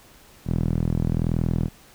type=tone with band-pass filter; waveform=sawtooth; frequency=41 Hz; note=E1; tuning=9 cents flat; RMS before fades=-23 dBFS; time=0.45-1.7 s; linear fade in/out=50 ms; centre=160 Hz; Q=1.4; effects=pink hiss -51 dBFS RMS until 1.94 s